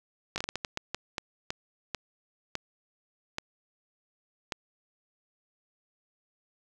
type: slowing click train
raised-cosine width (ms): 0.2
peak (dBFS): -14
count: 15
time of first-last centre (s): 0.36-4.522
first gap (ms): 19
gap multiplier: 1.37
effects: none